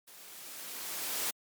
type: noise with level ramp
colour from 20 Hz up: white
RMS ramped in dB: -53 to -32 dBFS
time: 0.07-1.31 s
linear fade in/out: 10 ms
effects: high-pass 200 Hz 12 dB/octave + MP3 96 kbps